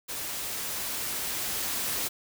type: noise with level ramp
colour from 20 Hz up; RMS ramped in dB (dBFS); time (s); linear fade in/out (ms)
white; -35 to -30; 0.08-2.09; 20
effects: none